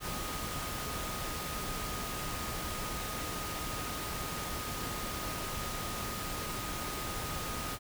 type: tone in noise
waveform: sine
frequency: 1244.5 Hz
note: D#6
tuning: in tune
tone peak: -43 dBFS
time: 0-7.79 s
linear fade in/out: 50 ms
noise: pink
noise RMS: -38 dBFS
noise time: 0-7.79 s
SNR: -8 dB
effects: none